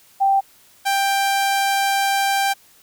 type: tone pair in turn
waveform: sine / sawtooth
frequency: 784 / 788.3 Hz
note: G5 / G5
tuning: 0 / +9 cents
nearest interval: unison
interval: 9 cents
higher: second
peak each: -13 dBFS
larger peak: neither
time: 0.2-0.41 / 0.85-2.54 s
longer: second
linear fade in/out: 20 ms
effects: white hiss -52 dBFS RMS until 2.82 s